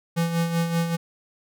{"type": "tone with tremolo", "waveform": "square", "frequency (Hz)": 167.8, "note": "E3", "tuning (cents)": 31, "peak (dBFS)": -20, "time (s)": [0.16, 0.97], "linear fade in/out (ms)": 20, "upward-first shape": "sine", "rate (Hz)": 5.2, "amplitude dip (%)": 55, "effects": []}